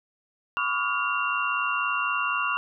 sine tone cluster, 1001 / 1138 / 1242 / 1417 / 2759 Hz, B5 / C#6 / D#6 / F6 / F7, +23 / +45 / -3 / +25 / -22 cents, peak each -34 / -28 / -35 / -29 / -29 dBFS, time 0.57-2.57 s, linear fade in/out 0 ms, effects none

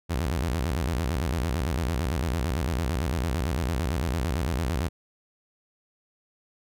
sawtooth tone with vibrato, 72.3 Hz, D2, 27 cents flat, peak -21 dBFS, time 0.09-4.89 s, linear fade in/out 20 ms, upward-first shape square, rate 8.9 Hz, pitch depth 280 cents each way, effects none

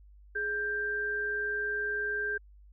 sine tone pair together, 418.5 / 1580 Hz, G#4 / G6, +13 / +13 cents, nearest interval octave + major seventh, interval 2300 cents, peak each -37 / -30 dBFS, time 0.35-2.38 s, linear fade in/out 10 ms, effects added 50 Hz sine -52 dBFS peak until 2.72 s

